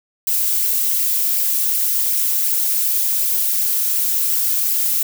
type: noise with flanger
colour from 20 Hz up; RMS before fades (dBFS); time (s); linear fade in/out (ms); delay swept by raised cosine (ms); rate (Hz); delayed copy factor
violet; -18; 0.27-5.03; 5; 0.38 to 5.78; 2.7; +0.6
effects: none